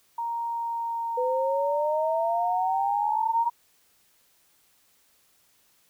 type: tone with pitch glide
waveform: sine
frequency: 932.3 to 922.7 Hz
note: A#5 to A#5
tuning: 0 to -18 cents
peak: -27 dBFS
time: 0.18-3.49 s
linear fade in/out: 5 ms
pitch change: -18 cents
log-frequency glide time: 0.46-1.24 s
type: exponential sweep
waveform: sine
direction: up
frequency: 495.2 to 952 Hz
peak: -24 dBFS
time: 1.17-3.5 s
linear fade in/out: 10 ms
effects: white hiss -64 dBFS RMS until 5.89 s